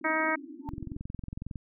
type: band-pass noise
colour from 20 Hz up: pink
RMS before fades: -45 dBFS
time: 0.01-0.97 s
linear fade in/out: 5 ms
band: 260 to 320 Hz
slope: 96 dB/octave
type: harmonic tone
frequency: 315.8 Hz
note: D#4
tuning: 26 cents sharp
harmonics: 1 / 2 / 3 / 4 / 5 / 6 / 7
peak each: -33 / -33 / -33 / -33 / -33 / -33 / -33 dBFS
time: 0.04-0.36 s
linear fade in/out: 10 ms
type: tone with exponential growth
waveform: sine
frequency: 895 Hz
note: A5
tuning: 29 cents sharp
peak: -33 dBFS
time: 0.61-0.69 s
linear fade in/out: 0 ms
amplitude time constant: 16 ms
type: click train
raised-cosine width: 5 ms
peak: -25 dBFS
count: 20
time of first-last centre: 0.69-1.558 s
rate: 21.9 Hz
effects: none